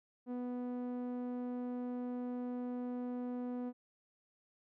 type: tone with low-pass filter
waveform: sawtooth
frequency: 246.9 Hz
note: B3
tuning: in tune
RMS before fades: -40 dBFS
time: 0.26-3.73 s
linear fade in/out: 50 ms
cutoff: 620 Hz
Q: 0.58
effects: none